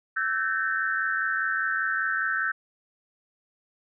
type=tone cluster; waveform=sine; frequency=1325 / 1537 / 1622 / 1813 Hz; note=E6 / G6 / G#6 / A#6; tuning=+9 / -35 / -41 / -49 cents; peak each=-31 / -26 / -34 / -32 dBFS; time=0.16-2.52 s; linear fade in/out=10 ms; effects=none